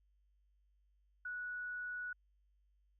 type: tone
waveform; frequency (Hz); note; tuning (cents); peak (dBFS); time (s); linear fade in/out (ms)
sine; 1470; F#6; -12; -40; 1.25-2.13; 5
effects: added 50 Hz sine -70 dBFS peak until 2.99 s